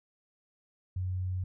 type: tone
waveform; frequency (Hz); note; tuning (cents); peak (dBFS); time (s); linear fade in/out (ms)
sine; 92.1; F#2; -7; -30; 0.96-1.44; 5
effects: none